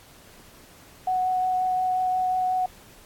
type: tone with vibrato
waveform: sine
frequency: 740 Hz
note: F#5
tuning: in tune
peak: -21 dBFS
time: 1.07-2.66 s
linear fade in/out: 5 ms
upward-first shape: triangle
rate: 5.6 Hz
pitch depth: 10 cents each way
effects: pink hiss -51 dBFS RMS until 3.05 s + AAC 64 kbps